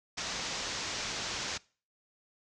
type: low-pass noise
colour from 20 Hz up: white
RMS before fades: -37 dBFS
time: 0.17-1.58 s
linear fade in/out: 10 ms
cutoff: 6700 Hz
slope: 48 dB/octave
effects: noise-tail reverb RT60 0.4 s tail -23 dB re dry